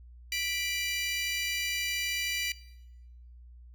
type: tone cluster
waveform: 25% pulse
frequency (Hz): 1973 / 2353 / 2940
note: B6 / D7 / F#7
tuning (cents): -2 / +3 / -12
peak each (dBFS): -33 / -28 / -33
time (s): 0.32-2.52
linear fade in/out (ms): 2
effects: noise-tail reverb RT60 1.0 s tail -21 dB re dry + added 60 Hz sine -48 dBFS peak until 3.74 s